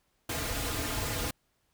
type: noise with comb filter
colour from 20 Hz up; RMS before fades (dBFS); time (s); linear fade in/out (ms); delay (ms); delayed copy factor
pink; -33; 0.29-1.31; 5; 5.3; -0.95
effects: pink hiss -74 dBFS RMS until 1.73 s